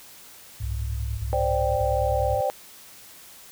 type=tone with tremolo; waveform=sine; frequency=103.83 Hz; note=G#2; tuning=in tune; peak=-28 dBFS; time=0.6-2.41 s; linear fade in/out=5 ms; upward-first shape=sine; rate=10 Hz; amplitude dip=50%
type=tone bursts; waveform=sine; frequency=65.41 Hz; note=C2; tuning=in tune; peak=-27 dBFS; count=3; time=0.62-2.358 s; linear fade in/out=10 ms; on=560 ms; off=29 ms
type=chord; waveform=sine; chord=C suspended second; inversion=none; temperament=equal; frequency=523.3 / 587.3 / 784 Hz; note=C5 / D5 / G5; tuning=0 / 0 / 0 cents; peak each=-26 dBFS; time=1.33-2.5 s; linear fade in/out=0 ms
effects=white hiss -47 dBFS RMS until 3.51 s